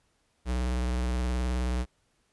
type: tone with vibrato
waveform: square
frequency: 61.74 Hz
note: B1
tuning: in tune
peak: -27 dBFS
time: 0.45-1.86 s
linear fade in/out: 50 ms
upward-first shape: sine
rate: 19 Hz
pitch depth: 53 cents each way
effects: pink hiss -71 dBFS RMS until 2.32 s + resampled to 24000 Hz